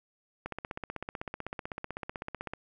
click train, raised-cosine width 0.5 ms, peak -21 dBFS, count 34, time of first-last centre 0.46-2.535 s, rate 15.9 Hz, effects none

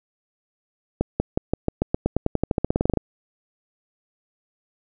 accelerating click train, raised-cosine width 2 ms, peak -6 dBFS, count 22, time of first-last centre 1.01-2.973 s, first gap 190 ms, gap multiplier 0.92, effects none

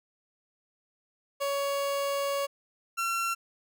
30% pulse tone pair in turn, 560 / 1359.9 Hz, C#5 / F6, +18 / -46 cents, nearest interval octave + minor third, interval 1536 cents, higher second, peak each -25 dBFS, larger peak neither, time 1.4-2.47 / 2.97-3.35 s, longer first, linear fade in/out 20 ms, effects none

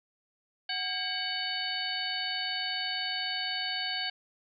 harmonic tone with a mistuned harmonic, 746 Hz, F#5, 14 cents sharp, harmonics 1 / 2 / 3 / 4 / 5 / 6, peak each -40 / -37 / -41 / -36 / -41 / -35 dBFS, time 0.69-4.1 s, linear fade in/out 5 ms, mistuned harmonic 2, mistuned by +140 cents, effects none

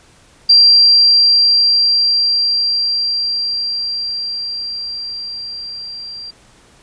sine tone with level ramp, 4733 Hz, D8, 13 cents sharp, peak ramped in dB -4 to -27 dBFS, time 0.49-6.31 s, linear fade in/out 10 ms, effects pink hiss -48 dBFS RMS until 6.82 s + resampled to 22050 Hz

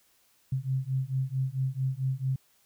sine beating tone pair, 130 / 134.5 Hz, C3 / C3, -11 / +48 cents, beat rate 4.5 Hz, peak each -30 dBFS, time 0.52-2.36 s, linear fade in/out 5 ms, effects white hiss -66 dBFS RMS until 2.65 s

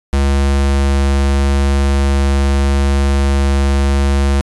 square tone, 69.2 Hz, C#2, 2 cents flat, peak -11 dBFS, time 0.13-4.41 s, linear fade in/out 0 ms, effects resampled to 24000 Hz

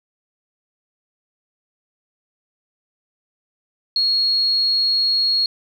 sine tone, 4305 Hz, C8, 49 cents sharp, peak -15 dBFS, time 3.96-5.46 s, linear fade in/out 2 ms, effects 8-bit

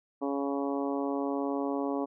harmonic tone, 139.8 Hz, C#3, 15 cents sharp, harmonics 2 / 3 / 4 / 5 / 6 / 7 / 8, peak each -31 / -35 / -37 / -39 / -41 / -42 / -43 dBFS, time 0.21-2.06 s, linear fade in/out 20 ms, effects none

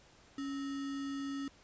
sine tone with sample-and-hold, 277.2 Hz, C#4, in tune, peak -36 dBFS, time 0.38-1.48 s, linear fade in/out 2 ms, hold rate 1575 Hz, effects pink hiss -62 dBFS RMS until 1.63 s + resampled to 16000 Hz

